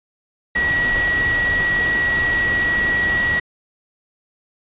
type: tone in noise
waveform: sine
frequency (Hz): 1922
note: B6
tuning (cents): -48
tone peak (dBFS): -16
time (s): 0.55-3.4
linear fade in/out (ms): 10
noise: pink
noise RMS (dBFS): -26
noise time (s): 0.55-3.4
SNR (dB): +7
effects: resampled to 8000 Hz